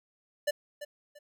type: tone with echo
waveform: square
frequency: 587 Hz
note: D5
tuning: 1 cent flat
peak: -26 dBFS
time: 0.47-0.51 s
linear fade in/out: 10 ms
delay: 340 ms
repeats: 2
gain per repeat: -12 dB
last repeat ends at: 1.19 s
effects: none